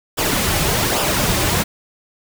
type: noise with flanger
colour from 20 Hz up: pink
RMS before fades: -18 dBFS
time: 0.17-1.64 s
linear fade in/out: 20 ms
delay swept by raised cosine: 0.47 to 4.37 ms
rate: 1.2 Hz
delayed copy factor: -0.55
effects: none